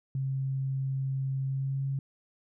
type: tone with pitch glide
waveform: sine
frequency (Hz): 134.3 to 136.49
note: C3 to C#3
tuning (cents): +46 to -26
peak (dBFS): -28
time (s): 0.15-1.99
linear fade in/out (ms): 2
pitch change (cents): +28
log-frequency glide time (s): 1.45-1.86
effects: none